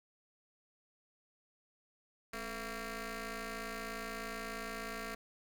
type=ring-modulated tone; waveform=10% pulse; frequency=233.1 Hz; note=A#3; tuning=in tune; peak=-29 dBFS; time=2.33-5.15 s; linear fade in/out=5 ms; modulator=904 Hz; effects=none